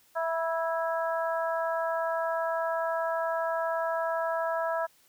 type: harmonic tone with a mistuned harmonic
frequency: 329.6 Hz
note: E4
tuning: in tune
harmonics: 2 / 3 / 4 / 5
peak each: -29 / -33 / -35 / -37 dBFS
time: 0.15-4.87 s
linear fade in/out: 20 ms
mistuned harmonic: 3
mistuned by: -22 cents
effects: white hiss -63 dBFS RMS until 5.08 s